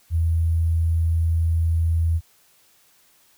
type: tone with sample-and-hold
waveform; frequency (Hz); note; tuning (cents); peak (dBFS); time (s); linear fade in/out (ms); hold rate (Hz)
sine; 82.41; E2; 0; -17; 0.1-2.21; 50; 11025
effects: white hiss -58 dBFS RMS until 3.37 s